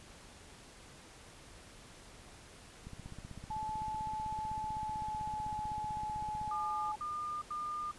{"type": "click train", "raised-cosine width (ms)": 5, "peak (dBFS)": -34, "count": 58, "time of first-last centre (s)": [2.87, 6.478], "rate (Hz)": 15.8}
{"type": "tone with pitch glide", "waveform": "sine", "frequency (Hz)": [864, 852.1], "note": ["A5", "G#5"], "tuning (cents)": [-32, 44], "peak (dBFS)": -36, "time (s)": [3.5, 6.96], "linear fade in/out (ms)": 10, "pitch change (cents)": -24, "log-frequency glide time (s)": [4.54, 5.6]}
{"type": "tone bursts", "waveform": "sine", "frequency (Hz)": 1207, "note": "D6", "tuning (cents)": 47, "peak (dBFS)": -36, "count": 3, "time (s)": [6.51, 7.914], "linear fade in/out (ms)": 5, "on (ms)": 410, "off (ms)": 87}
{"effects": ["pink hiss -55 dBFS RMS until 7.98 s", "resampled to 24000 Hz"]}